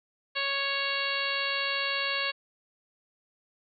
harmonic tone, 554.4 Hz, C#5, in tune, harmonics 1 / 2 / 3 / 4 / 5 / 6 / 7 / 8, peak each -38 / -36 / -34 / -35 / -33 / -38 / -37 / -36 dBFS, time 0.35-2.32 s, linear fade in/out 20 ms, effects none

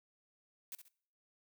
blue noise with echo, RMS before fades -45 dBFS, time 0.72-0.75 s, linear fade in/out 0 ms, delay 66 ms, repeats 2, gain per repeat -9 dB, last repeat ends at 0.882 s, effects noise-tail reverb RT60 0.6 s tail -23 dB re dry

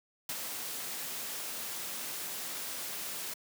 white noise with ADSR envelope, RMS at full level -35 dBFS, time 0.29-3.34 s, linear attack 3 ms, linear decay 49 ms, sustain -4 dB, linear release 6 ms, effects high-pass 150 Hz 12 dB/octave

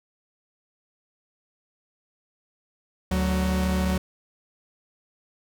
45% pulse tone pair together, 73.42 / 186.08 Hz, D2 / F#3, 0 / +10 cents, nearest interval octave + major third, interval 1610 cents, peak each -25 / -24 dBFS, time 3.11-3.98 s, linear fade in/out 5 ms, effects none

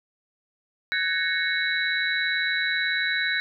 sine tone cluster, 1511 / 1669 / 1841 / 2198 / 3919 Hz, F#6 / G#6 / A#6 / C#7 / B7, +36 / +8 / -22 / -15 / -14 cents, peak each -29 dBFS, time 0.92-3.4 s, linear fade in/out 0 ms, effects none

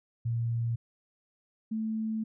sine tone pair in turn, 116.54 / 220 Hz, A#2 / A3, 0 / 0 cents, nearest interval major seventh, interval 1100 cents, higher second, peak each -27 / -29 dBFS, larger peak first, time 0.25-0.76 / 1.71-2.24 s, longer second, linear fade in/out 10 ms, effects none

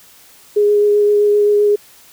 sine tone with vibrato, 414.1 Hz, G#4, 5 cents flat, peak -9 dBFS, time 0.56-1.76 s, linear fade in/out 10 ms, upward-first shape sine, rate 7.7 Hz, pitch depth 10 cents each way, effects white hiss -45 dBFS RMS until 2.12 s

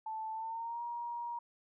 sine tone with pitch glide, 879 to 947.5 Hz, A5 to A#5, -2 to +28 cents, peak -37 dBFS, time 0.06-1.39 s, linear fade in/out 5 ms, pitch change +130 cents, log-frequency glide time 0.32-0.82 s, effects none

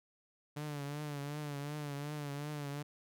sawtooth tone with vibrato, 145.9 Hz, D3, 11 cents flat, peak -35 dBFS, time 0.56-2.83 s, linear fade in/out 10 ms, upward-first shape triangle, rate 2.7 Hz, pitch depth 69 cents each way, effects none

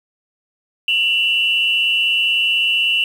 sine tone pair together, 2715 / 2931 Hz, F7 / F#7, -50 / -17 cents, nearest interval minor second, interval 133 cents, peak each -16 dBFS, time 0.88-3.04 s, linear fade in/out 2 ms, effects tanh soft clip ceiling -6 dBFS + 7-bit

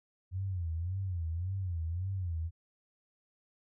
sine tone with vibrato, 88.7 Hz, F2, 27 cents sharp, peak -32 dBFS, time 0.31-2.51 s, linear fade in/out 50 ms, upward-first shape sine, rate 1.8 Hz, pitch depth 160 cents each way, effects none

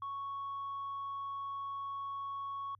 sine tone, 1108.7 Hz, C#6, in tune, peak -36 dBFS, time 0.02-2.75 s, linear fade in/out 2 ms, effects tanh soft clip ceiling -35 dBFS + added 100 Hz sine -64 dBFS peak until 2.79 s

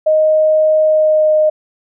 sine tone with pitch glide, 622.3 to 616.6 Hz, D#5 to D#5, 0 to -16 cents, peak -8 dBFS, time 0.06-1.5 s, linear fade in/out 10 ms, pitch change -16 cents, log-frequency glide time 0.84-1.34 s, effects none

